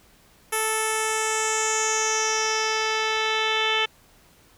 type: tone with low-pass filter sweep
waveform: 10% pulse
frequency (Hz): 438.7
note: A4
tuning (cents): -5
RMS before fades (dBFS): -24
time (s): 0.52-3.86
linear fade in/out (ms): 10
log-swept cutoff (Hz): 11000 to 3300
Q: 4.8
effects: pink hiss -56 dBFS RMS until 4.57 s